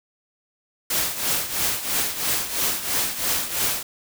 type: noise with tremolo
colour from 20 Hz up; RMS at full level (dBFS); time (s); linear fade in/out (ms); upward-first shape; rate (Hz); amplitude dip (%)
white; -21; 0.9-3.83; 5; triangle; 3; 75
effects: none